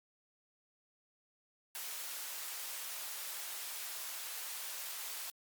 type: high-pass noise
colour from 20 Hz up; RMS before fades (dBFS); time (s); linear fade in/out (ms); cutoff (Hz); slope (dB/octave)
white; -43; 1.75-5.3; 0; 680; 12
effects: Opus 48 kbps